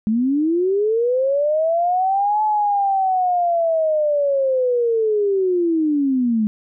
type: linear two-way sweep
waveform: sine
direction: up then down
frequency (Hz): 208.7 to 861 to 208.7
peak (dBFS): -15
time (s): 0.07-6.47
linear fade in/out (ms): 0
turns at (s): 2.43
effects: none